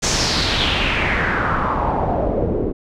pink noise with low-pass filter sweep, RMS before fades -19 dBFS, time 0.02-2.73 s, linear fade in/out 20 ms, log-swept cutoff 6700 to 370 Hz, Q 3.4, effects none

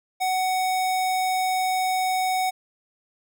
square tone, 746 Hz, F#5, 14 cents sharp, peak -22 dBFS, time 0.2-2.51 s, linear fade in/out 20 ms, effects none

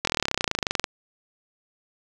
slowing click train, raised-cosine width 0.2 ms, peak -5 dBFS, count 25, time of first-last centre 0.05-0.842 s, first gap 23 ms, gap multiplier 1.03, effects none

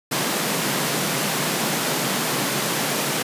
pink high-pass noise, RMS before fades -23 dBFS, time 0.11-3.23 s, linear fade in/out 10 ms, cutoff 130 Hz, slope 96 dB/octave, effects resampled to 32000 Hz

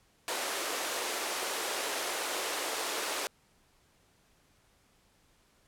pink high-pass noise, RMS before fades -34 dBFS, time 0.28-3.27 s, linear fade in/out 0 ms, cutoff 380 Hz, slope 24 dB/octave, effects pink hiss -67 dBFS RMS until 5.67 s + low-pass 12000 Hz 12 dB/octave

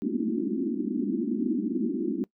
pink band-pass noise, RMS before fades -28 dBFS, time 0.02-2.24 s, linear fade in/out 0 ms, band 200 to 360 Hz, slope 96 dB/octave, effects noise-tail reverb RT60 0.1 s tail -22 dB re dry

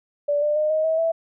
sine tone with pitch steps, 581 / 595.6 / 610.6 / 625.9 / 641.7 / 657.8 Hz, D5 / D5 / D#5 / D#5 / E5 / E5, -19 / +24 / -33 / +10 / -47 / -4 cents, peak -18 dBFS, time 0.28-1.12 s, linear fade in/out 10 ms, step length 140 ms, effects none

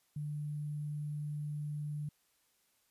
sine tone with sample-and-hold, 148.4 Hz, D3, 18 cents sharp, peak -36 dBFS, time 0.16-2.09 s, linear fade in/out 5 ms, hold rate 11025 Hz, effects white hiss -74 dBFS RMS until 2.9 s + resampled to 32000 Hz

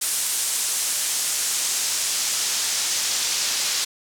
pink noise with band-pass filter sweep, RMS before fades -24 dBFS, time 0.01-3.85 s, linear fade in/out 10 ms, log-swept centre 8800 to 5600 Hz, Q 1.2, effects none

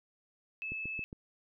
sine tone, 2609 Hz, E7, 18 cents flat, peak -36 dBFS, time 0.62-1.04 s, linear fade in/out 0 ms
click train, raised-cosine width 3 ms, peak -31 dBFS, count 4, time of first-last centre 0.72-1.129 s, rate 7.34 Hz
effects none

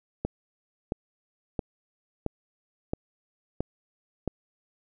click train, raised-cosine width 2 ms, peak -14 dBFS, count 7, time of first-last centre 0.25-4.277 s, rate 1.49 Hz, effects none

